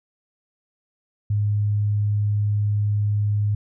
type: tone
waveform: sine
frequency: 103.83 Hz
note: G#2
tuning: in tune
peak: -18 dBFS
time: 1.3-3.55 s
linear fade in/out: 5 ms
effects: none